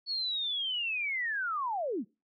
sine linear sweep, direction down, 4435 to 169.8 Hz, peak -30 dBFS, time 0.06-2.05 s, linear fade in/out 50 ms, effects noise-tail reverb RT60 0.3 s tail -26 dB re dry + AAC 32 kbps

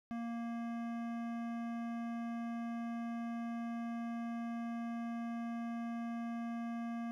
sine tone with hard clipping, 233.1 Hz, A#3, in tune, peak -40 dBFS, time 0.11-7.11 s, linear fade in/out 0 ms, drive 15 dB, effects none

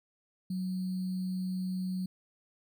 sine tone with sample-and-hold, 185 Hz, F#3, in tune, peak -31 dBFS, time 0.5-2.06 s, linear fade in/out 5 ms, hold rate 4410 Hz, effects none

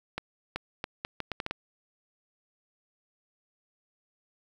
accelerating click train, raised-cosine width 0.3 ms, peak -16 dBFS, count 9, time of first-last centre 0.18-1.51 s, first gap 380 ms, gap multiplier 0.74, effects 8-bit

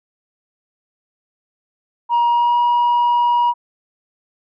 sine tone with pitch glide, 949 to 960 Hz, A#5 to B5, +31 to -49 cents, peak -10 dBFS, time 2.09-3.54 s, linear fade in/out 50 ms, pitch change +20 cents, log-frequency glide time 2.29-2.58 s, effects tanh soft clip ceiling -11 dBFS

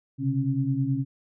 sine tone cluster, 129.5 / 139 / 272.8 Hz, C3 / C#3 / C#4, -17 / +5 / -28 cents, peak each -27 dBFS, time 0.18-1.05 s, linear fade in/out 50 ms, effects none

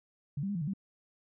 sine tone with pitch steps, 142.7 / 196 / 204.1 / 169.7 / 145.7 / 194.9 Hz, D3 / G3 / G#3 / F3 / D3 / G3, -49 / 0 / -30 / -49 / -13 / -10 cents, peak -31 dBFS, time 0.37-0.736 s, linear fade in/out 5 ms, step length 61 ms, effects none

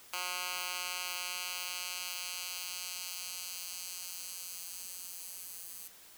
10% pulse tone with high-pass filter sweep, 180.2 Hz, F#3, 45 cents flat, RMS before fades -41 dBFS, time 0.13-5.88 s, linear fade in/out 5 ms, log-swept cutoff 1600 to 10000 Hz, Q 0.77, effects white hiss -56 dBFS RMS until 6.17 s

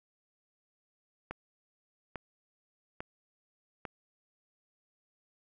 click train, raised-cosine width 0.5 ms, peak -23 dBFS, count 4, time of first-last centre 1.31-3.852 s, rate 1.18 Hz, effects none

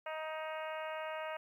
harmonic tone, 313.8 Hz, D#4, 15 cents sharp, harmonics 2 / 3 / 4 / 5 / 6 / 7 / 8 / 9, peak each -41 / -45 / -47 / -49 / -51 / -52 / -53 / -54 dBFS, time 0.06-1.37 s, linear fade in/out 5 ms, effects 12-bit

